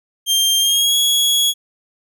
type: tone with pitch glide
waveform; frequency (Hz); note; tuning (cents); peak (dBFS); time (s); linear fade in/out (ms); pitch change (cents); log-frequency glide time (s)
sawtooth; 3182 to 3340; G7 to G#7; +25 to +9; -10; 0.26-1.54; 50; +84; 0.59-0.96
effects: none